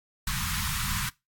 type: band-stop noise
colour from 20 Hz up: pink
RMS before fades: -30 dBFS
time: 0.27-1.09 s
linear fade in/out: 2 ms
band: 200 to 980 Hz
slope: 48 dB/octave
effects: noise-tail reverb RT60 0.2 s tail -19 dB re dry + AAC 64 kbps

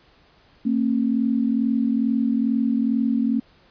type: tone pair together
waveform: sine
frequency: 227.1 / 269.4 Hz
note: A#3 / C#4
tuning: -45 / -49 cents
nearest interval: minor third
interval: 296 cents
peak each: -20 / -22 dBFS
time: 0.65-3.4 s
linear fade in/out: 10 ms
effects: pink hiss -56 dBFS RMS until 3.7 s + resampled to 11025 Hz

